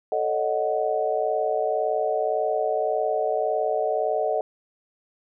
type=chord; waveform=sine; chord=D# half-diminished seventh; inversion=second; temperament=equal with one note detuned; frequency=440 / 560.5 / 622.3 / 740 Hz; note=A4 / C#5 / D#5 / F#5; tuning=0 / +19 / 0 / 0 cents; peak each=-27 / -30 / -25 / -27 dBFS; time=0.12-4.41 s; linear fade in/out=2 ms; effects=none